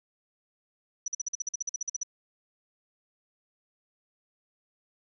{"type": "tone bursts", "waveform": "sine", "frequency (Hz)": 5920, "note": "F#8", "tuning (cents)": 0, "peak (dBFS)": -28, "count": 15, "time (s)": [1.06, 2.033], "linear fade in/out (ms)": 5, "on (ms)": 21, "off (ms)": 47, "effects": []}